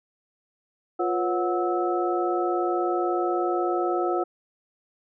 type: tone cluster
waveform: sine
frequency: 350.9 / 491.1 / 551 / 731 / 1303 Hz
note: F4 / B4 / C#5 / F#5 / E6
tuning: +8 / -10 / -11 / -21 / -20 cents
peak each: -25 / -33 / -33 / -27 / -31 dBFS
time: 0.99-4.24 s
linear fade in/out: 10 ms
effects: none